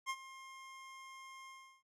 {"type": "tone with ADSR envelope", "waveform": "25% pulse", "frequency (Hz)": 1064, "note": "C6", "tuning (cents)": 29, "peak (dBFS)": -31, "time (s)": [0.06, 1.83], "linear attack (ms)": 38, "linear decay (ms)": 54, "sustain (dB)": -16, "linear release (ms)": 350, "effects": ["low-pass 10000 Hz 12 dB/octave"]}